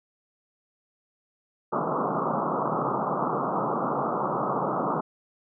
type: band-pass noise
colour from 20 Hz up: white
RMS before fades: -27 dBFS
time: 1.72-5.01 s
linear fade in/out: 10 ms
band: 130 to 1300 Hz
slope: 96 dB/octave
effects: none